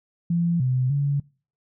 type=tone with pitch steps; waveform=sine; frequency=170.7 / 128 / 141.9 Hz; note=F3 / C3 / C#3; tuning=-39 / -38 / +41 cents; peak=-19 dBFS; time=0.3-1.2 s; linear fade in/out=5 ms; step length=300 ms; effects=noise-tail reverb RT60 0.4 s tail -25 dB re dry